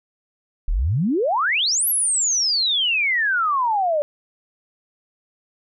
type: exponential two-way sweep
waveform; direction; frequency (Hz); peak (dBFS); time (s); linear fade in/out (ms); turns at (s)
sine; up then down; 32.7 to 11840 to 573; -17; 0.68-4.02; 0; 1.88
effects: none